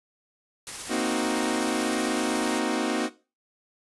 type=noise with tremolo; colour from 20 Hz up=white; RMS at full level=-35 dBFS; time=0.67-2.59 s; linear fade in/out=0 ms; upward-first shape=sine; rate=16 Hz; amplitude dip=25%
type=chord; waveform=sawtooth; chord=C half-diminished seventh; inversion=third; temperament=equal; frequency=233.1 / 261.6 / 311.1 / 370 Hz; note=Bb3 / C4 / Eb4 / Gb4; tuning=0 / 0 / 0 / 0 cents; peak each=-26 dBFS; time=0.88-3.1 s; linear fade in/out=50 ms
effects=noise-tail reverb RT60 0.3 s tail -17 dB re dry + resampled to 24000 Hz